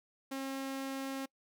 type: tone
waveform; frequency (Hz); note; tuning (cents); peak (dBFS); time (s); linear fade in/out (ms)
sawtooth; 269.6; C#4; -48; -33; 0.31-1.26; 10
effects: noise-tail reverb RT60 0.1 s tail -24 dB re dry